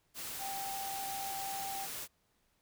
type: tone in noise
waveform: sine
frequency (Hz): 784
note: G5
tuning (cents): 0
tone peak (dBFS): -39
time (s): 0.38-1.88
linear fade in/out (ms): 50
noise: white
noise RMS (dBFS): -42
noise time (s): 0.14-2.08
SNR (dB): 0
effects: pink hiss -75 dBFS RMS until 2.61 s